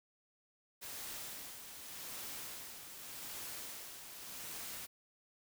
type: noise with tremolo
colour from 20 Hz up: white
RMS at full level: -45 dBFS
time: 0.81-4.87 s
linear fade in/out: 20 ms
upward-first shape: sine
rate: 0.85 Hz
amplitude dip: 50%
effects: none